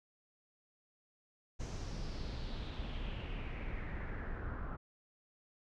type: noise with low-pass filter sweep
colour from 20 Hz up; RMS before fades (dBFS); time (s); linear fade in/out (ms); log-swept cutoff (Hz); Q
brown; -41; 1.59-4.77; 20; 6500 to 1300; 3.7
effects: none